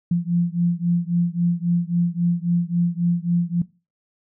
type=beating tone pair; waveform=sine; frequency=171.3 / 175 Hz; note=F3 / F3; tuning=-33 / +4 cents; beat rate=3.7 Hz; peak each=-21 dBFS; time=0.11-3.62 s; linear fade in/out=5 ms; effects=noise-tail reverb RT60 0.3 s tail -20 dB re dry